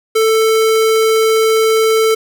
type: tone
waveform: square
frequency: 442.6 Hz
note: A4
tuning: 10 cents sharp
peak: -10 dBFS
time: 0.15-2.15 s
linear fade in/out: 10 ms
effects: none